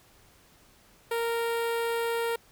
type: tone with notch filter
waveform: sawtooth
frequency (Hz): 464.1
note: A#4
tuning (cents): -8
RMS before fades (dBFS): -29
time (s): 1.11-2.36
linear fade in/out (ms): 5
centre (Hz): 6000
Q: 1.1
effects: pink hiss -59 dBFS RMS until 2.51 s